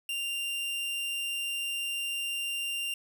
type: tone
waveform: 45% pulse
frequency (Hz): 2786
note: F7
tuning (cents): -5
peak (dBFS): -31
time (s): 0.09-2.94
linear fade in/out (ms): 2
effects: none